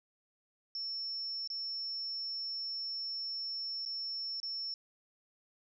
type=tone with dropouts; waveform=sine; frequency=5400 Hz; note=E8; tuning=41 cents sharp; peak=-36 dBFS; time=0.75-4.74 s; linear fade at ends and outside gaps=1 ms; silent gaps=1.475-1.501 / 3.852-3.86 / 4.401-4.43 s; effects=none